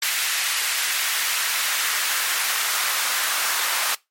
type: noise with high-pass filter sweep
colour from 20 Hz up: pink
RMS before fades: -23 dBFS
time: 0.02-3.95 s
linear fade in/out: 5 ms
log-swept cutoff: 1900 to 1200 Hz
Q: 1.1
effects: noise-tail reverb RT60 0.2 s tail -22 dB re dry + MP3 64 kbps